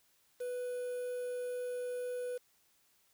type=tone with quantisation; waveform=triangle; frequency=494.9 Hz; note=B4; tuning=4 cents sharp; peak=-34 dBFS; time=0.4-2.38 s; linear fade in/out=10 ms; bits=9; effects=white hiss -71 dBFS RMS until 3.13 s